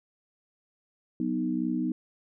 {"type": "chord", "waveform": "sine", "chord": "B major", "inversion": "second", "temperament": "equal", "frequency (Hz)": [185, 246.9, 311.1], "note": ["F#3", "B3", "D#4"], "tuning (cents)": [0, 0, 0], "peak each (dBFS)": [-33, -29, -30], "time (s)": [1.2, 1.92], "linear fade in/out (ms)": 2, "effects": []}